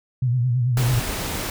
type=tone with vibrato; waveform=sine; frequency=123.47 Hz; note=B2; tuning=in tune; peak=-17 dBFS; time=0.22-1 s; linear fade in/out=5 ms; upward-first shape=sine; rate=9.1 Hz; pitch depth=82 cents each way
type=noise; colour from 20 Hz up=pink; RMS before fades=-27 dBFS; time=0.77-1.5 s; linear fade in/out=2 ms
effects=none